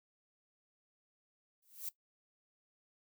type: noise with exponential growth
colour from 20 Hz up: violet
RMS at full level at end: -37 dBFS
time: 1.62-1.89 s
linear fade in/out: 5 ms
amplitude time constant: 58 ms
effects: noise-tail reverb RT60 0.1 s tail -17 dB re dry